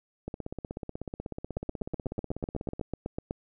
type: two click trains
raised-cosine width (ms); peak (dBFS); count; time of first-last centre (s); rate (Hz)
2; -22 / -18; 42 / 15; 0.28-2.795 / 1.57-3.309; 16.3 / 8.05
effects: none